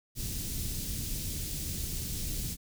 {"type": "band-stop noise", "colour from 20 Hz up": "pink", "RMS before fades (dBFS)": -35, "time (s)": [0.15, 2.57], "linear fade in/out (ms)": 50, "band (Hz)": [200, 4900], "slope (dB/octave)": 12, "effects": []}